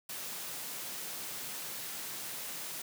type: high-pass noise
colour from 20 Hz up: white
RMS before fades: -41 dBFS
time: 0.09-2.82 s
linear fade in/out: 5 ms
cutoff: 110 Hz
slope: 48 dB/octave
effects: none